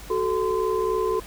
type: tone cluster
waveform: sine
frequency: 375.1 / 438.6 / 1028 Hz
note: F#4 / A4 / C6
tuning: +24 / -6 / -31 cents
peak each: -25 / -24 / -28 dBFS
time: 0.1-1.2 s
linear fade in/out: 5 ms
effects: added 50 Hz sine -43 dBFS peak until 1.26 s + pink hiss -43 dBFS RMS until 1.26 s